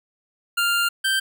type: tone pair in turn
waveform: 25% pulse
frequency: 1396.9 / 1564.3 Hz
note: F6 / G6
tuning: 0 / -4 cents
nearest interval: major second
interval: 196 cents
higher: second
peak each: -15 dBFS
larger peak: neither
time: 0.57-0.89 / 1.04-1.2 s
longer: first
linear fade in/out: 10 ms
effects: none